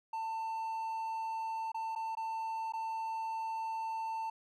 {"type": "tone with dropouts", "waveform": "triangle", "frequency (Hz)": 894, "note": "A5", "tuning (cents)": 27, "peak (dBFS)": -33, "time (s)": [0.13, 4.3], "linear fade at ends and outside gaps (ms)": 5, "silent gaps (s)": [[1.719, 1.744], [1.952, 1.959], [2.152, 2.17], [2.723, 2.735]], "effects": []}